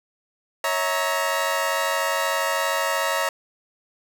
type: chord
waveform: 20% pulse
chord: A# diminished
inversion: first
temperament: equal with one note detuned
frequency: 554.4 / 647.2 / 932.3 Hz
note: C#5 / E5 / A#5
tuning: 0 / -32 / 0 cents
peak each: -21 dBFS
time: 0.64-3.29 s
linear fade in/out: 2 ms
effects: none